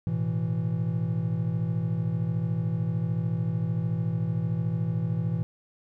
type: chord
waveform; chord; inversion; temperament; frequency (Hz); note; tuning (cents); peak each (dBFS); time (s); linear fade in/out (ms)
triangle; A suspended second; none; equal; 110 / 123.47 / 164.81; A2 / B2 / E3; 0 / 0 / 0; -28 / -29 / -26; 0.07-5.43; 0
effects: none